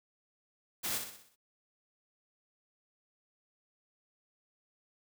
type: noise with echo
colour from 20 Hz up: white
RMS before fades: -35 dBFS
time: 0.83-0.99 s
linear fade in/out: 20 ms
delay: 62 ms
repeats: 6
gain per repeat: -6 dB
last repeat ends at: 1.362 s
effects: none